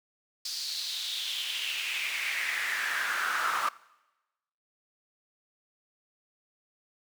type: noise with high-pass filter sweep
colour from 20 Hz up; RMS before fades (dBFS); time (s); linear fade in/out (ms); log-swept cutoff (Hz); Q
brown; -32; 0.45-3.69; 5; 4800 to 1200; 4.6
effects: noise-tail reverb RT60 1.0 s tail -21 dB re dry